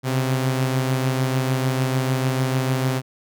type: beating tone pair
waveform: sawtooth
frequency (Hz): 129.8 / 136.5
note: C3 / C#3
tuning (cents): -13 / -26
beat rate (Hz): 6.7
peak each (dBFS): -16 / -24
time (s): 0.03-3.02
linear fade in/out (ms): 50
effects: none